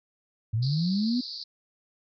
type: linear sweep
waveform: sine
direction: up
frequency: 103.83 to 254.4 Hz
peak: -23 dBFS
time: 0.53-1.21 s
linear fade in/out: 10 ms
type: band-pass noise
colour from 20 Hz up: pink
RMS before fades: -38 dBFS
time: 0.62-1.44 s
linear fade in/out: 10 ms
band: 4100 to 4900 Hz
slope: 96 dB/octave
effects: none